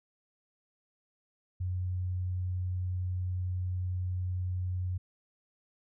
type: tone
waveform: sine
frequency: 91.1 Hz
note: F#2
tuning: 26 cents flat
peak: -30 dBFS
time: 1.6-4.98 s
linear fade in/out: 10 ms
effects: none